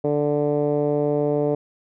10% pulse tone with low-pass filter, 146.83 Hz, D3, in tune, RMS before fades -21 dBFS, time 0.04-1.55 s, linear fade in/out 5 ms, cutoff 510 Hz, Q 2.6, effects none

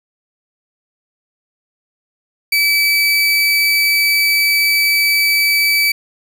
30% pulse tone, 2301 Hz, D7, 36 cents flat, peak -9 dBFS, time 2.52-5.92 s, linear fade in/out 5 ms, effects none

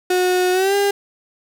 35% pulse tone with pitch glide, 364.4 to 402 Hz, F#4 to G4, -26 to +44 cents, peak -13 dBFS, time 0.1-0.91 s, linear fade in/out 5 ms, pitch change +170 cents, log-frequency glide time 0.52-0.75 s, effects none

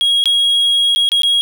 triangle tone with dropouts, 3297 Hz, G#7, 13 cents flat, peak -9 dBFS, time 0.01-1.41 s, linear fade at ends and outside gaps 0 ms, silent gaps 0.24-0.257 / 0.95-0.96 / 1.09-1.118 / 1.22-1.233 s, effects none

